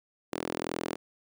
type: tone with high-pass filter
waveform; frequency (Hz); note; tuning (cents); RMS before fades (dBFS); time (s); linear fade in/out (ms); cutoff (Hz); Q
sawtooth; 41.72; E1; +22; -35; 0.32-0.96; 10; 330; 1.7
effects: none